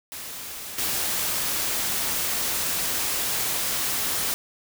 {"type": "noise with level steps", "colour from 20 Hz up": "white", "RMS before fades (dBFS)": [-36, -26], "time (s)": [0.12, 4.34], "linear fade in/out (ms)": 0, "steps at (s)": 0.78, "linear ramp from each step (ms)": 5, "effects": []}